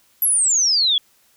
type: exponential sweep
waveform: sine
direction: down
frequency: 11830 to 3278 Hz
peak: -14 dBFS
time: 0.22-0.98 s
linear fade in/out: 2 ms
effects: white hiss -58 dBFS RMS until 1.36 s